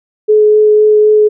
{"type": "tone with vibrato", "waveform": "sine", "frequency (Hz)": 425.4, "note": "G#4", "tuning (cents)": 42, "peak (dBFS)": -4, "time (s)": [0.28, 1.29], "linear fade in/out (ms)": 20, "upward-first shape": "sine", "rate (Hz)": 3.9, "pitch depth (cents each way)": 8, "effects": []}